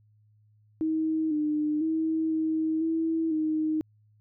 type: tone with pitch steps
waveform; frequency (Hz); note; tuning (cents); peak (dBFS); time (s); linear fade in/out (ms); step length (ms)
sine; 316.8 / 301.7 / 319.8 / 317.2 / 324.9 / 311.7; D#4 / D4 / D#4 / D#4 / E4 / D#4; +31 / +47 / +48 / +33 / -25 / +3; -24; 0.81-3.81; 0; 500
effects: added 106 Hz sine -59 dBFS peak until 4.2 s